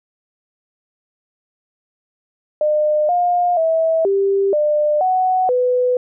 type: tone with pitch steps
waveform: sine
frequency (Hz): 605 / 709 / 649 / 393.8 / 599 / 743 / 498.5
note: D#5 / F5 / E5 / G4 / D5 / F#5 / B4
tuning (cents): -49 / +26 / -27 / +8 / +34 / +7 / +16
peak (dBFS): -13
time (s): 2.61-5.97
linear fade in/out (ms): 2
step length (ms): 480
effects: none